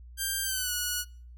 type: tone with pitch glide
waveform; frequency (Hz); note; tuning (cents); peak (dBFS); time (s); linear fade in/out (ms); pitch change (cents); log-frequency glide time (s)
5% pulse; 1583 to 1460; G6 to F#6; +17 to -24; -18; 0.17-1.05; 50; -141; 0.44-0.72
effects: noise-tail reverb RT60 0.5 s tail -25 dB re dry + added 60 Hz sine -45 dBFS peak until 1.37 s